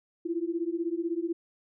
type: beating tone pair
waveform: sine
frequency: 329.6 / 345.6 Hz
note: E4 / F4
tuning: 0 / -18 cents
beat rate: 16 Hz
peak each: -31 dBFS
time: 0.25-1.33 s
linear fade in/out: 10 ms
effects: none